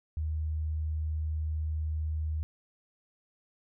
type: tone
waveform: sine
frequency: 77.78 Hz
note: D#2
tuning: in tune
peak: -29 dBFS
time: 0.17-2.43 s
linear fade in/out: 0 ms
effects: none